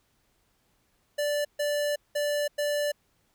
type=tone bursts at uneven times; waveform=square; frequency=585 Hz; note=D5; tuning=7 cents flat; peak=-26 dBFS; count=4; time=1.18-1.45 / 1.59-1.96 / 2.15-2.48 / 2.58-2.92 s; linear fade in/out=10 ms; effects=pink hiss -70 dBFS RMS until 3.34 s